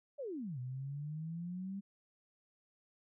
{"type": "exponential two-way sweep", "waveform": "sine", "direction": "down then up", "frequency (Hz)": [609, 123.47, 200.3], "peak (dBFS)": -39, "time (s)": [0.18, 1.81], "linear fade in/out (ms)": 20, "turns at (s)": 0.59, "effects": []}